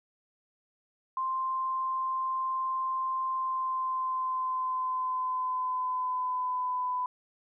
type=tone with pitch glide; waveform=sine; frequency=1046.5 to 1000.4 Hz; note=C6 to B5; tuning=0 to +22 cents; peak=-28 dBFS; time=1.17-7.06 s; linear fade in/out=2 ms; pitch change=-78 cents; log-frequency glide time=3.29-6.95 s; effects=none